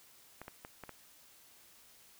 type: clicks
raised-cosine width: 0.5 ms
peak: -30 dBFS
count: 5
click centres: 0.416 / 0.481 / 0.649 / 0.837 / 0.893 s
effects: white hiss -61 dBFS RMS until 2.19 s